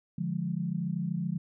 sine chord, D diminished, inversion none, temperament equal, 146.83 / 174.61 / 207.7 Hz, D3 / F3 / Ab3, 0 / 0 / 0 cents, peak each -35 / -31 / -36 dBFS, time 0.18-1.38 s, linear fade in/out 5 ms, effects none

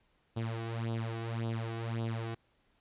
sawtooth tone with flanger, 114.3 Hz, A#2, 34 cents flat, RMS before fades -36 dBFS, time 0.36-2.35 s, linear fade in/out 10 ms, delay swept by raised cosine 0.23 to 2.73 ms, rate 1.8 Hz, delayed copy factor +0.75, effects pink hiss -72 dBFS RMS until 2.8 s + resampled to 8000 Hz

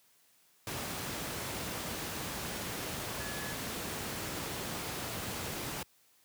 sine tone in noise, 1700 Hz, G#6, 40 cents sharp, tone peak -44 dBFS, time 3.2-3.53 s, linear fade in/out 2 ms, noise pink, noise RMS -38 dBFS, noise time 0.67-5.83 s, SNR -9 dB, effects white hiss -67 dBFS RMS until 6.24 s + high-pass 80 Hz 12 dB/octave

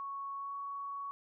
sine tone with pitch glide, 1108.7 to 1119 Hz, C#6 to C#6, 0 to +16 cents, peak -38 dBFS, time 0-1.11 s, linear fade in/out 0 ms, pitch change +16 cents, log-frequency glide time 0.36-0.55 s, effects none

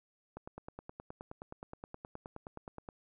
click train, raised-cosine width 1 ms, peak -30 dBFS, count 25, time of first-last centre 0.37-2.888 s, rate 9.53 Hz, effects none

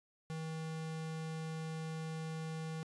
square tone, 159.8 Hz, D#3, 47 cents sharp, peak -40 dBFS, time 0.3-2.83 s, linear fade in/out 0 ms, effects resampled to 22050 Hz + 12-bit

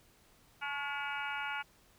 harmonic tone with a mistuned harmonic, 285.4 Hz, D4, 49 cents flat, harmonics 3 / 4 / 5 / 6 / 7 / 8 / 9 / 10, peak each -41 / -47 / -39 / -50 / -50 / -43 / -47 / -47 dBFS, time 0.61-1.63 s, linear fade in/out 20 ms, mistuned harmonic 4, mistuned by -56 cents, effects pink hiss -65 dBFS RMS until 1.98 s

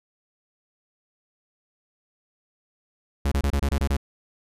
45% pulse tone bursts, 70.2 Hz, C#2, 22 cents sharp, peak -20 dBFS, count 8, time 3.25-3.968 s, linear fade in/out 5 ms, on 67 ms, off 26 ms, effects resampled to 32000 Hz

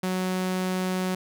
sawtooth tone, 185 Hz, F#3, in tune, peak -21 dBFS, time 0.03-1.15 s, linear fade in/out 5 ms, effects none

